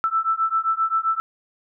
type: beating tone pair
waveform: sine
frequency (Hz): 1320 / 1327.6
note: E6 / E6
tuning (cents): +2 / +12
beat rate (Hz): 7.6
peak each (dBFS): -22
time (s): 0.04-1.2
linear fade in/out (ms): 0
effects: none